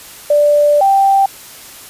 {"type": "tone pair in turn", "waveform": "sine", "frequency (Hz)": [587.3, 784], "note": ["D5", "G5"], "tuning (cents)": [0, 0], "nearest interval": "perfect fourth", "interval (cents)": 500, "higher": "second", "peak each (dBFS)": [-7, -7], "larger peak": "neither", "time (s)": [[0.3, 0.81], [0.81, 1.26]], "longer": "first", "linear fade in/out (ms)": 5, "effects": ["white hiss -35 dBFS RMS until 1.89 s", "resampled to 32000 Hz"]}